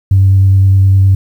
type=tone with vibrato; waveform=sine; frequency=96.5 Hz; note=G2; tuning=27 cents flat; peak=-3 dBFS; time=0.11-1.15 s; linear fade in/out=5 ms; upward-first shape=triangle; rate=9.7 Hz; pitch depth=16 cents each way; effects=tanh soft clip ceiling 0 dBFS + 7-bit